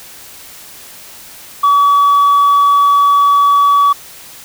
sine tone, 1139 Hz, C#6, 47 cents sharp, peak -4 dBFS, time 1.63-3.93 s, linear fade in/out 10 ms, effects tanh soft clip ceiling -5 dBFS + white hiss -35 dBFS RMS until 4.44 s

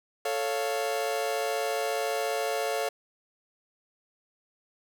40% pulse chord, A augmented, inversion none, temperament equal, 440 / 554.4 / 698.5 Hz, A4 / C#5 / E#5, 0 / 0 / 0 cents, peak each -31 dBFS, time 0.25-2.89 s, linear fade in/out 5 ms, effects none

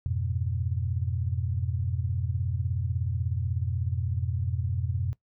sine chord, F diminished, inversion none, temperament equal, 87.31 / 103.83 / 123.47 Hz, F2 / Ab2 / Cb3, 0 / 0 / 0 cents, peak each -29 / -33 / -31 dBFS, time 0.06-5.13 s, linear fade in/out 0 ms, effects noise-tail reverb RT60 0.1 s tail -19 dB re dry

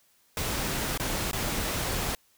pink noise with dropouts, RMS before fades -30 dBFS, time 0.37-2.15 s, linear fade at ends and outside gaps 1 ms, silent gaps 0.976-0.998 / 1.313-1.331 s, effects white hiss -65 dBFS RMS until 2.37 s

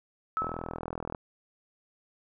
sine tone with exponential decay, 1300 Hz, E6, 24 cents flat, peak -24 dBFS, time 0.37-0.78 s, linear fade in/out 0 ms, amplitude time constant 87 ms
click train, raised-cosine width 1 ms, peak -20 dBFS, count 31, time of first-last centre 0.42-1.148 s, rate 41.2 Hz
effects none

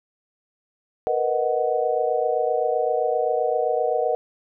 sine chord, B major seventh, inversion third, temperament equal, 466.2 / 493.9 / 622.3 / 740 Hz, A#4 / B4 / D#5 / F#5, 0 / 0 / 0 / 0 cents, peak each -25 dBFS, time 1.07-4.15 s, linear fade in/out 0 ms, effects none

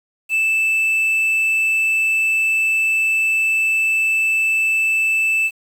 triangle tone with quantisation, 2637 Hz, E7, in tune, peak -13 dBFS, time 0.29-5.51 s, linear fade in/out 50 ms, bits 7, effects none

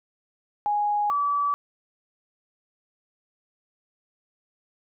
sine tone pair in turn, 829 / 1150.3 Hz, G#5 / D6, -3 / -36 cents, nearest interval tritone, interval 567 cents, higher second, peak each -21 dBFS, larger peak neither, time 0.66-1.1 / 1.1-1.54 s, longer neither, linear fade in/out 0 ms, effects none

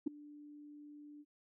sine tone with ADSR envelope, 294.6 Hz, D4, 6 cents sharp, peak -28 dBFS, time 0.06-1.25 s, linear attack 13 ms, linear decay 7 ms, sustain -23 dB, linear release 44 ms, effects tanh soft clip ceiling -24 dBFS

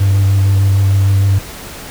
triangle tone with vibrato, 98 Hz, G2, in tune, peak -5 dBFS, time 0-1.39 s, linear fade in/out 10 ms, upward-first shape square, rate 6.6 Hz, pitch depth 11 cents each way, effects tanh soft clip ceiling -3 dBFS + pink hiss -30 dBFS RMS until 1.9 s

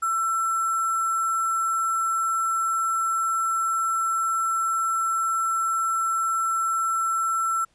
sine tone with sample-and-hold, 1341 Hz, E6, 29 cents sharp, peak -21 dBFS, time 0.02-7.65 s, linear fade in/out 10 ms, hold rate 8820 Hz, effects pink hiss -65 dBFS RMS until 7.74 s + resampled to 22050 Hz

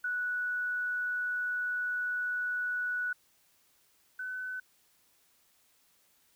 sine tone pair in turn, 1475 / 1507.7 Hz, F#6 / F#6, -6 / +32 cents, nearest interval unison, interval 38 cents, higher second, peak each -30 / -35 dBFS, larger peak first, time 0.04-3.13 / 4.19-4.6 s, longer first, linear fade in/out 5 ms, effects white hiss -68 dBFS RMS until 6.35 s

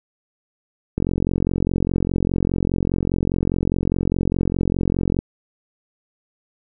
click train, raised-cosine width 3 ms, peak -7 dBFS, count 190, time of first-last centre 0.98-5.189 s, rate 44.9 Hz, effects none

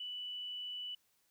sine tone, 2969 Hz, F#7, 5 cents sharp, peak -40 dBFS, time 0-0.95 s, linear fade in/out 5 ms, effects white hiss -75 dBFS RMS until 1.3 s

